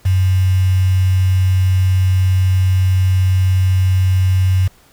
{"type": "tone with quantisation", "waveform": "sine", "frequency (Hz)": 93.2, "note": "F#2", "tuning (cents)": 13, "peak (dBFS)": -10, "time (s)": [0.05, 4.68], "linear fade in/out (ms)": 10, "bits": 5, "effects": ["pink hiss -50 dBFS RMS until 4.92 s"]}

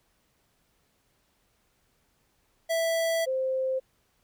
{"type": "tone pair in turn", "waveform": ["square", "sine"], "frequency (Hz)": [659.3, 523.3], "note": ["E5", "C5"], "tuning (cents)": [0, 0], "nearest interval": "major third", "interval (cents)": 400, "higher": "first", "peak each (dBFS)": -25, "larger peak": "neither", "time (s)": [[2.69, 3.26], [3.26, 3.8]], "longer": "first", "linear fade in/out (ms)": 20, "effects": ["pink hiss -70 dBFS RMS until 4.23 s"]}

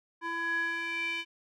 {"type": "tone with band-pass filter sweep", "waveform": "square", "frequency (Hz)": 334.6, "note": "E4", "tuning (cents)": 26, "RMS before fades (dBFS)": -33, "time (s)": [0.21, 1.25], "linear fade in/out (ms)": 50, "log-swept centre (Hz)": [1300, 2700], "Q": 5.9, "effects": []}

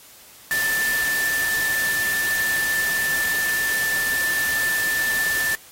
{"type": "tone in noise", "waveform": "sine", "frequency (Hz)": 1768, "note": "A6", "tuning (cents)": 8, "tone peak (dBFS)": -20, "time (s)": [0.51, 5.55], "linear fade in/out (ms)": 0, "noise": "white", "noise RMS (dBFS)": -28, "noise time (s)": [0.51, 5.55], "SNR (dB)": 5, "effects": ["white hiss -47 dBFS RMS until 5.71 s", "AAC 48 kbps"]}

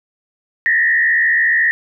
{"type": "tone with frequency modulation", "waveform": "sine", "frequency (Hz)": 1858, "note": "A#6", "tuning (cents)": -6, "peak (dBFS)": -11, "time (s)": [0.66, 1.71], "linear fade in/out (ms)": 0, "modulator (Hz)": 74.2, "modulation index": 1.2, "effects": []}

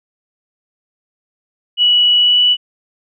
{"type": "tone with pitch glide", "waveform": "sine", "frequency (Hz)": [2937, 2956], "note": ["F#7", "F#7"], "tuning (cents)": [-13, -2], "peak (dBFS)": -8, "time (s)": [1.77, 2.57], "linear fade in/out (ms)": 50, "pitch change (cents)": 11, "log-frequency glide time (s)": [2.18, 2.41], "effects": []}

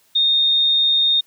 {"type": "tone", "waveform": "sine", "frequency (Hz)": 3678, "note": "A#7", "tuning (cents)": -24, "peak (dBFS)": -13, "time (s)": [0.15, 1.21], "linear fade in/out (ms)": 10, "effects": ["white hiss -58 dBFS RMS until 1.26 s", "high-pass 80 Hz 12 dB/octave"]}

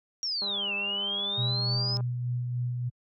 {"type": "exponential two-way sweep", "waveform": "sine", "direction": "down then up", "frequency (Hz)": [5690, 2605, 5170], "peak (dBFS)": -28, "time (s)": [0.23, 1.97], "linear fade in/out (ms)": 0, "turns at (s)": 0.74}
{"type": "click train", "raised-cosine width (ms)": 1, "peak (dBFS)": -29, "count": 320, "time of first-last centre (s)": [0.42, 2.007], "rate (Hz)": 201}
{"type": "tone with tremolo", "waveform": "sine", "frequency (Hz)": 122.7, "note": "B2", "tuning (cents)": -11, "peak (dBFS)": -26, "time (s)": [1.37, 2.9], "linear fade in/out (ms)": 20, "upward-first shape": "sine", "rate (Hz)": 3.4, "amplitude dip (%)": 30}
{"effects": ["high-pass 60 Hz 12 dB/octave"]}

